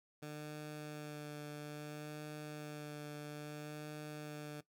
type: tone with vibrato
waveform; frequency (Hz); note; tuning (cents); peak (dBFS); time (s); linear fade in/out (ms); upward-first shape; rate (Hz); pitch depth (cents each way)
15% pulse; 149.7; D3; +33; -38; 0.22-4.61; 10; sine; 0.6; 16
effects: noise-tail reverb RT60 0.1 s tail -17 dB re dry